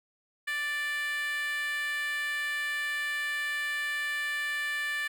10% pulse tone with high-pass filter, 587.3 Hz, D5, in tune, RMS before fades -32 dBFS, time 0.47-5.08 s, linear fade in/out 10 ms, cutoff 1700 Hz, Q 4.6, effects none

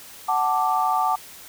sine chord, D major, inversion first, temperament equal with one note detuned, 745.6 / 880 / 1174.7 Hz, F#5 / A5 / D6, +13 / 0 / 0 cents, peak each -23 dBFS, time 0.28-1.16 s, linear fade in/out 10 ms, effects white hiss -43 dBFS RMS until 1.48 s

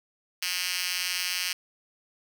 5% pulse tone with high-pass filter, 180.5 Hz, F#3, 43 cents flat, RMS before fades -30 dBFS, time 0.42-1.53 s, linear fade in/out 5 ms, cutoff 3300 Hz, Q 2.8, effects none

